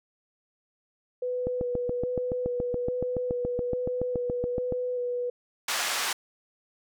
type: tone with vibrato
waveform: sine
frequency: 493.9 Hz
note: B4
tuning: in tune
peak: -27 dBFS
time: 1.22-5.3 s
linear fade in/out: 5 ms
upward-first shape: square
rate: 1.2 Hz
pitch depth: 14 cents each way
type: click train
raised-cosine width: 2 ms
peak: -17 dBFS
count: 24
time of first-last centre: 1.47-4.723 s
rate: 7.07 Hz
type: band-pass noise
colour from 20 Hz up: pink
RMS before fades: -29 dBFS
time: 5.68-6.13 s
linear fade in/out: 5 ms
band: 990 to 9800 Hz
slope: 12 dB/octave
effects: none